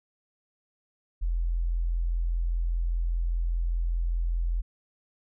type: tone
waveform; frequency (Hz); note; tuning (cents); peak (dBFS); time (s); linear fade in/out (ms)
sine; 42.5; F1; -46; -24; 1.21-4.62; 20
effects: none